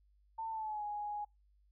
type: tone with pitch glide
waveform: sine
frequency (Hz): 896 to 831.2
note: A5 to G#5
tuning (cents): +31 to +1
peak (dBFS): -37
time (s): 0.38-1.25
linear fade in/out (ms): 10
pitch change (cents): -130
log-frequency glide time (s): 0.5-0.84
effects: noise-tail reverb RT60 0.2 s tail -26 dB re dry + added 50 Hz sine -66 dBFS peak until 1.71 s